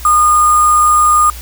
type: tone with sample-and-hold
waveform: sine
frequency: 1217 Hz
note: D#6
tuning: 39 cents flat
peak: -6 dBFS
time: 0.05-1.3 s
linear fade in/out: 2 ms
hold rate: 8820 Hz
effects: added 60 Hz sine -27 dBFS peak until 1.41 s + white hiss -33 dBFS RMS until 1.41 s